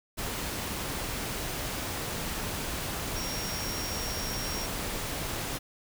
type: tone in noise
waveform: sine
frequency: 5588 Hz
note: F8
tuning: in tune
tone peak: -37 dBFS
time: 3.15-4.67 s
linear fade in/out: 20 ms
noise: pink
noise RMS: -34 dBFS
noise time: 0.17-5.59 s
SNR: -6 dB
effects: none